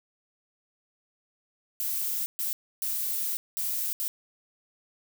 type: noise bursts at uneven times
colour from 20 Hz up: violet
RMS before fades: -30 dBFS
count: 5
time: 1.8-2.26 / 2.39-2.53 / 2.82-3.37 / 3.57-3.93 / 4-4.08 s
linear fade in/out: 0 ms
effects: none